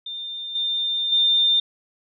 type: tone with level steps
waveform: sine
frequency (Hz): 3605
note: A7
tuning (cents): +41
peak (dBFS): -29 / -21 / -15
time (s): 0.06-1.6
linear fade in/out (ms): 5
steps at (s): 0.55 / 1.12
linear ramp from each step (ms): 5
effects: none